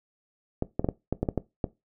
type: clicks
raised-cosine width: 2 ms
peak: -12 dBFS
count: 9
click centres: 0.624 / 0.795 / 0.845 / 0.888 / 1.126 / 1.23 / 1.288 / 1.377 / 1.642 s
effects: noise-tail reverb RT60 0.2 s tail -18 dB re dry